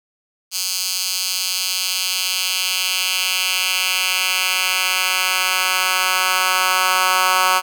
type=tone with high-pass filter sweep; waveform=10% pulse; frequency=185.4 Hz; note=F#3; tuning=4 cents sharp; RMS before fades=-19 dBFS; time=0.51-7.62 s; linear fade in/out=50 ms; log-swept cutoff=4900 to 1200 Hz; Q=1.5; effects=none